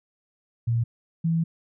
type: tone pair in turn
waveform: sine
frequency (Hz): 116.54 / 164.81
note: A#2 / E3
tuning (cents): 0 / 0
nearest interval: tritone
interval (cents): 600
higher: second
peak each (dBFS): -20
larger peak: neither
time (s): 0.67-0.84 / 1.24-1.44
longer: second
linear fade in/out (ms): 10
effects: none

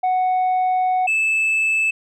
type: tone pair in turn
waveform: sine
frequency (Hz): 740 / 2623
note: F#5 / E7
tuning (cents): 0 / -9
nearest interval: octave + minor seventh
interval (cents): 2191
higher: second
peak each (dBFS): -13 / -13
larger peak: neither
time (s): 0.03-1.07 / 1.07-1.91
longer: first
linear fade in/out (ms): 10
effects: tanh soft clip ceiling -15 dBFS

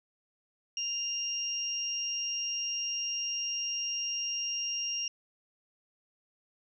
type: tone pair together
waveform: sine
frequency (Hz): 2800 / 5600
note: F7 / F8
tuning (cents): +4 / +4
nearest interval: octave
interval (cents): 1200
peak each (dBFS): -35 / -33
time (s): 0.77-5.08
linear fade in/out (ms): 2
effects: none

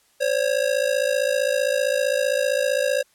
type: ring-modulated tone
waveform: square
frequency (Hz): 546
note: C#5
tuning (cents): -26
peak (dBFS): -17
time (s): 0.2-3.03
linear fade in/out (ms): 20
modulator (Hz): 27.7
effects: white hiss -61 dBFS RMS until 3.14 s + low-pass 12000 Hz 12 dB/octave

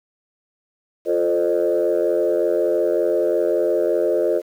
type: chord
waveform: sine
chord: F dominant seventh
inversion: none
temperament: equal with one note detuned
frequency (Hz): 349.2 / 440 / 523.3 / 608.7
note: F4 / A4 / C5 / Eb5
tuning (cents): 0 / 0 / 0 / -38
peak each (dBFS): -21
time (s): 1.05-4.42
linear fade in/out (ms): 50
effects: tanh soft clip ceiling -9 dBFS + 8-bit

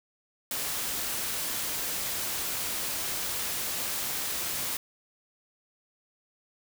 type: noise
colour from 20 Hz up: white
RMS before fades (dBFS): -32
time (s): 0.51-4.77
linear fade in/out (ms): 2
effects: none

